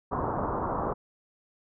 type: low-pass noise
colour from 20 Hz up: white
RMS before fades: -30 dBFS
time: 0.11-0.94 s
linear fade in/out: 20 ms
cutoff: 1200 Hz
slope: 48 dB/octave
effects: none